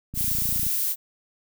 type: click train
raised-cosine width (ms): 5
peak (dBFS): -22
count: 16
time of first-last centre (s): 0.14-0.666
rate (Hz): 28.5
type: noise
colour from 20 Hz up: violet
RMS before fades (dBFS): -25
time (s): 0.14-0.96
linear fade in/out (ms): 50
effects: none